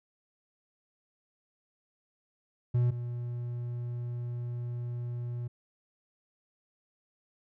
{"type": "tone pair in turn", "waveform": "triangle", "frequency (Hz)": [121.8, 120.61], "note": ["B2", "B2"], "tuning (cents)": [-24, -41], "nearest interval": "unison", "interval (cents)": 17, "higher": "first", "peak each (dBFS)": [-21, -31], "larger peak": "first", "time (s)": [[2.74, 2.91], [2.91, 5.48]], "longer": "second", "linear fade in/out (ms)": 10, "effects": []}